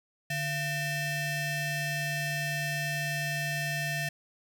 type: ring-modulated tone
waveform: 30% pulse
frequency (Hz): 830.6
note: G#5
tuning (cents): 0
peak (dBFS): -24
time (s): 0.3-4.09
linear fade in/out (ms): 5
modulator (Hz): 979
effects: none